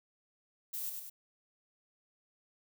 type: noise with echo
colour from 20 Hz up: violet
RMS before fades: -39 dBFS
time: 0.73-0.9 s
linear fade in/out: 10 ms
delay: 100 ms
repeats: 2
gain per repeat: -4 dB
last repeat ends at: 1.1 s
effects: none